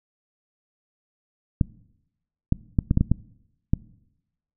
clicks, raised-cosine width 5 ms, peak -6 dBFS, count 8, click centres 1.612 / 2.524 / 2.788 / 2.911 / 2.974 / 3.01 / 3.116 / 3.735 s, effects noise-tail reverb RT60 0.9 s tail -22 dB re dry

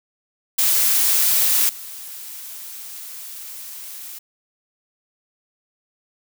blue noise with level steps, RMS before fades -17 / -35 dBFS, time 0.58-4.19 s, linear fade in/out 10 ms, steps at 1.69 s, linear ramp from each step 2 ms, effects none

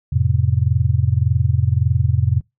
sine chord, F major, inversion none, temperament equal with one note detuned, 87.31 / 109.05 / 130.81 Hz, F2 / A2 / C3, 0 / -15 / 0 cents, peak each -18 dBFS, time 0.12-2.41 s, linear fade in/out 10 ms, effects noise-tail reverb RT60 0.2 s tail -26 dB re dry

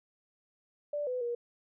sine tone with pitch steps, 586 / 502 / 476.4 Hz, D5 / B4 / A#4, -4 / +28 / +38 cents, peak -31 dBFS, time 0.93-1.35 s, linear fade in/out 5 ms, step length 140 ms, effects none

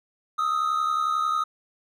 triangle tone pair together, 1247.4 / 1318.5 Hz, D#6 / E6, +4 / 0 cents, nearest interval minor second, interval 96 cents, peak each -21 / -27 dBFS, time 0.38-1.44 s, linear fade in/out 10 ms, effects none

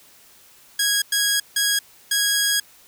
10% pulse tone bursts at uneven times, 1651 Hz, G#6, 11 cents flat, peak -9 dBFS, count 4, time 0.79-1.02 / 1.12-1.4 / 1.56-1.79 / 2.11-2.6 s, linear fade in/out 5 ms, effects white hiss -51 dBFS RMS until 2.87 s

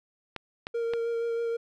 clicks, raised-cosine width 0.3 ms, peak -18 dBFS, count 3, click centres 0.363 / 0.669 / 0.936 s
triangle tone with vibrato, 464.4 Hz, A#4, 7 cents flat, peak -25 dBFS, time 0.74-1.57 s, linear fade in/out 10 ms, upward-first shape sine, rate 6.3 Hz, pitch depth 14 cents each way
effects none

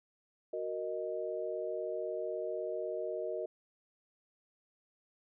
sine chord, D# minor, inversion first, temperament equal, 370 / 466.2 / 622.3 Hz, F#4 / A#4 / D#5, 0 / 0 / 0 cents, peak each -40 / -39 / -38 dBFS, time 0.53-3.46 s, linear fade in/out 5 ms, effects none

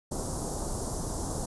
pink band-stop noise, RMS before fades -33 dBFS, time 0.11-1.46 s, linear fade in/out 10 ms, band 990 to 6000 Hz, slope 24 dB/octave, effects resampled to 24000 Hz

